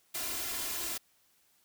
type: noise with comb filter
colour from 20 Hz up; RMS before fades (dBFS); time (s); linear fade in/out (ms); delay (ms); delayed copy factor
white; -36; 0.14-0.98; 10; 2.9; +0.7
effects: white hiss -69 dBFS RMS until 1.64 s